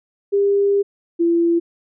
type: tone pair in turn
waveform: sine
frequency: 400.9 / 338.6 Hz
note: G4 / E4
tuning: +39 / +46 cents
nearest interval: minor third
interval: 293 cents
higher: first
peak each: -13 / -13 dBFS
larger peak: neither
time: 0.32-0.83 / 1.19-1.6 s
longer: first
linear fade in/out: 20 ms
effects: none